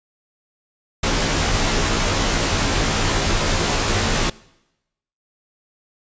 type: noise with comb filter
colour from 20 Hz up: pink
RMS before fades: -19 dBFS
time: 1.03-4.3 s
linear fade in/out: 5 ms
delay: 16 ms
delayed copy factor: -0.85
effects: noise-tail reverb RT60 0.9 s tail -22 dB re dry + resampled to 16000 Hz